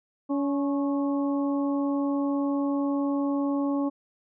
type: harmonic tone with a mistuned harmonic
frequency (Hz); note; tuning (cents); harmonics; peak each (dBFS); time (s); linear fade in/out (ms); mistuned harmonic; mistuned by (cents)
281.9; C#4; +29; 1 / 2 / 3 / 4; -24 / -33 / -38 / -38; 0.29-3.9; 20; 4; -47
effects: none